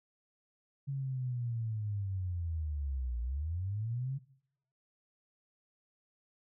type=linear two-way sweep; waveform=sine; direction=down then up; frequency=139.8 to 57.6 to 139.8 Hz; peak=-33 dBFS; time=0.87-4.19 s; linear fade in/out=20 ms; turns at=3.21 s; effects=noise-tail reverb RT60 0.8 s tail -21 dB re dry